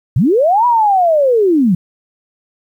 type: linear two-way sweep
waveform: sine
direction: up then down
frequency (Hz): 96.8 to 987.8 to 164.4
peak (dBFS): -8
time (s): 0.16-1.75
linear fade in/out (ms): 5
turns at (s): 0.66
effects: 8-bit